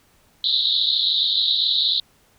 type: band-pass noise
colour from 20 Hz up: pink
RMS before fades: -20 dBFS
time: 0.44-2 s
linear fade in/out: 2 ms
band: 3600 to 4100 Hz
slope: 96 dB/octave
effects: pink hiss -58 dBFS RMS until 2.38 s